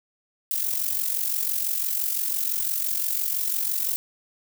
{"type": "noise with amplitude modulation", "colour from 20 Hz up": "violet", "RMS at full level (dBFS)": -23, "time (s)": [0.51, 3.96], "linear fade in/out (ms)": 0, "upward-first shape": "sine", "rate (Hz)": 45.9, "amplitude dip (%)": 65, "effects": []}